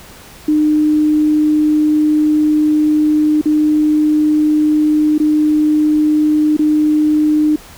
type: tone with dropouts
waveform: sine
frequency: 304 Hz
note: D#4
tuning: 40 cents flat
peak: -9 dBFS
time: 0.48-7.56 s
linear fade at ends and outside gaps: 5 ms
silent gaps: 3.414-3.456 / 5.181-5.199 / 6.568-6.591 s
effects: pink hiss -38 dBFS RMS until 7.77 s